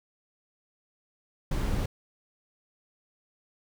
brown noise, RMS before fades -28 dBFS, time 1.51-1.86 s, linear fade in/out 5 ms, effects none

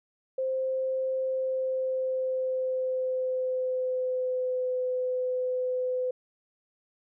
sine tone with pitch glide, 523.3 to 506.1 Hz, C5 to B4, 0 to +42 cents, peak -26 dBFS, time 0.38-6.11 s, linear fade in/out 5 ms, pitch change -58 cents, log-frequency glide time 1.2-4.79 s, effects none

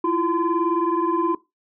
sine tone cluster, 329.2 / 348.2 / 1024 Hz, E4 / F4 / C6, -2 / -5 / -38 cents, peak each -22 dBFS, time 0.04-1.35 s, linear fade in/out 5 ms, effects noise-tail reverb RT60 0.2 s tail -18 dB re dry + tanh soft clip ceiling -12 dBFS

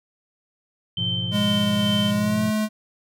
sine tone with tremolo, 3103 Hz, G7, 18 cents flat, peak -23 dBFS, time 0.97-2.11 s, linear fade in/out 2 ms, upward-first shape sine, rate 2.3 Hz, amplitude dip 45%
triangle chord, F diminished, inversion first, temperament equal with one note detuned, 105.15 / 123.47 / 174.61 Hz, Ab2 / Cb3 / F3, +22 / 0 / 0 cents, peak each -28 dBFS, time 0.97-2.51 s, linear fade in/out 20 ms
square tone with pitch glide, 205.8 to 214.7 Hz, G#3 to A3, -16 to -42 cents, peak -21 dBFS, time 1.31-2.69 s, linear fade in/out 50 ms, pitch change +74 cents, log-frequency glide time 2.13-2.43 s
effects none

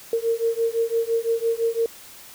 sine beating tone pair, 456.2 / 462.1 Hz, A#4 / A#4, -37 / -15 cents, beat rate 5.9 Hz, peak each -23 dBFS, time 0.13-1.86 s, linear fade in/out 2 ms, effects white hiss -44 dBFS RMS until 2.34 s

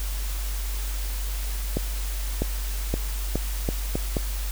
accelerating click train, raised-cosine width 2 ms, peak -11 dBFS, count 7, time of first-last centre 1.77-4.168 s, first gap 650 ms, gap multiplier 0.8, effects added 48 Hz sine -26 dBFS peak until 4.51 s + white hiss -37 dBFS RMS until 4.51 s

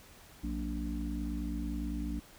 harmonic tone with a mistuned harmonic, 58.4 Hz, A#1, 4 cents sharp, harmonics 1 / 3 / 4 / 5, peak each -36 / -41 / -41 / -39 dBFS, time 0.43-2.2 s, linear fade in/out 10 ms, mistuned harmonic 3, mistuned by +85 cents, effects pink hiss -56 dBFS RMS until 2.38 s

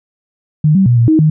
sine tone with pitch steps, 152.5 / 192.5 / 121.1 / 117 / 315.2 / 154.7 Hz, D#3 / G3 / B2 / A#2 / D#4 / D#3, -34 / -31 / -34 / +7 / +23 / -10 cents, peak -6 dBFS, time 0.64-1.3 s, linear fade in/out 5 ms, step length 110 ms, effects none

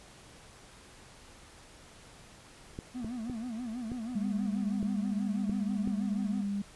clicks, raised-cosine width 3 ms, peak -25 dBFS, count 7, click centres 2.789 / 3.046 / 3.298 / 3.918 / 4.828 / 5.496 / 5.875 s
triangle tone with vibrato, 234.7 Hz, A#3, 12 cents sharp, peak -33 dBFS, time 2.94-6.43 s, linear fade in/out 20 ms, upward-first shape sine, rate 6.2 Hz, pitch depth 140 cents each way
sine tone, 200.6 Hz, G3, 40 cents sharp, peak -30 dBFS, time 4.15-6.62 s, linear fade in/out 5 ms
effects pink hiss -54 dBFS RMS until 6.75 s + resampled to 24000 Hz

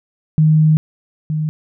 sine tone pair in turn, 155.56 / 154.57 Hz, D#3 / D#3, 0 / -11 cents, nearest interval unison, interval 11 cents, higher first, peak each -8 / -16 dBFS, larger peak first, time 0.38-0.77 / 1.3-1.49 s, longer first, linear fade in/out 0 ms, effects none

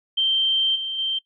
sine tone with level steps, 3136 Hz, G7, in tune, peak -17 / -25 / -21 dBFS, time 0.17-1.19 s, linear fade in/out 10 ms, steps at 0.75 / 0.98 s, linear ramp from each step 10 ms, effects noise-tail reverb RT60 0.1 s tail -19 dB re dry

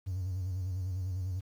triangle tone with vibrato, 92.5 Hz, F#2, in tune, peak -29 dBFS, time 0.06-1.41 s, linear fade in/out 20 ms, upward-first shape square, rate 10 Hz, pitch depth 58 cents each way, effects tanh soft clip ceiling -27 dBFS + 10-bit

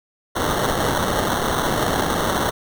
white noise with sample-and-hold, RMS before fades -21 dBFS, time 0.35-2.51 s, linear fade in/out 20 ms, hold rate 2450 Hz, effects none

